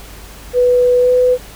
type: tone with pitch glide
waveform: sine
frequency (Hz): 493.9 to 500.2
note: B4 to B4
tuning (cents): 0 to +22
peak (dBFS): -8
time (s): 0.53-1.38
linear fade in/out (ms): 50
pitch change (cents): +22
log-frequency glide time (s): 1-1.11
effects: added 50 Hz sine -36 dBFS peak until 1.55 s + pink hiss -37 dBFS RMS until 1.55 s